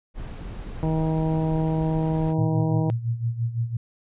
brown noise, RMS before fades -34 dBFS, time 0.14-2.35 s, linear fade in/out 50 ms
harmonic tone, 159 Hz, D#3, 38 cents sharp, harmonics 1 / 2 / 3 / 4 / 5 / 6, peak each -22 / -28 / -32 / -34 / -36 / -38 dBFS, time 0.83-2.9 s, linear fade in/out 0 ms
sine tone with tremolo, 116.54 Hz, A#2, in tune, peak -20 dBFS, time 2.38-3.77 s, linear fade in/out 5 ms, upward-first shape sine, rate 5.9 Hz, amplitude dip 75%
effects resampled to 8000 Hz

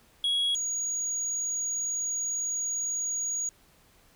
sine tone pair in turn, 3324 / 6729 Hz, G#7 / G#8, +1 / +22 cents, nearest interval octave, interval 1221 cents, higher second, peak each -21 / -27 dBFS, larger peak first, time 0.24-0.55 / 0.55-3.49 s, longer second, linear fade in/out 2 ms, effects tanh soft clip ceiling -23 dBFS + pink hiss -61 dBFS RMS until 4.15 s

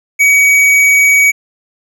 triangle tone with tanh clipping, 2262 Hz, C#7, 34 cents sharp, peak -7 dBFS, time 0.19-1.32 s, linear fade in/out 20 ms, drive 16 dB, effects none

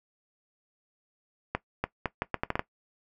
accelerating click train, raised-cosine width 0.5 ms, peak -12 dBFS, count 9, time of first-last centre 1.55-2.594 s, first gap 290 ms, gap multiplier 0.75, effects noise-tail reverb RT60 0.1 s tail -17 dB re dry

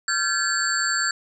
sine tone cluster, 1373 / 1565 / 1715 / 4505 / 7470 Hz, F6 / G6 / A6 / C#8 / A#8, -30 / -3 / -45 / +27 / +3 cents, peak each -27 dBFS, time 0.08-1.11 s, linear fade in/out 2 ms, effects none

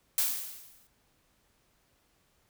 blue noise with exponential decay, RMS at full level -25 dBFS, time 0.18-0.87 s, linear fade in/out 1 ms, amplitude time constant 150 ms, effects pink hiss -70 dBFS RMS until 2.49 s

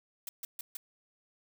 blue noise bursts, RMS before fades -40 dBFS, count 4, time 0.27-0.77 s, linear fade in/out 2 ms, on 20 ms, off 140 ms, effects none

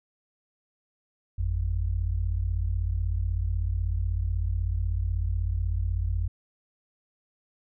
sine tone pair together, 51.14 / 87.31 Hz, G#1 / F2, -26 / 0 cents, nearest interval major sixth, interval 926 cents, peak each -27 / -27 dBFS, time 1.38-6.28 s, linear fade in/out 10 ms, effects none

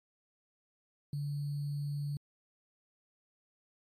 sine tone with sample-and-hold, 144.5 Hz, D3, 28 cents flat, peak -33 dBFS, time 1.13-2.17 s, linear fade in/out 2 ms, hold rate 4410 Hz, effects MP3 64 kbps

